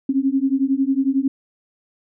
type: beating tone pair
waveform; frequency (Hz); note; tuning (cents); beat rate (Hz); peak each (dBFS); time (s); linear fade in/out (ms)
sine; 264.7 / 275.7; C4 / C#4; +20 / -9; 11; -19; 0.09-1.28; 5
effects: none